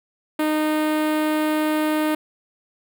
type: tone with notch filter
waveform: sawtooth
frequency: 307.6 Hz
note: D#4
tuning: 20 cents flat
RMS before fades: -21 dBFS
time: 0.39-2.15 s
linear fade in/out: 5 ms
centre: 5900 Hz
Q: 0.72
effects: none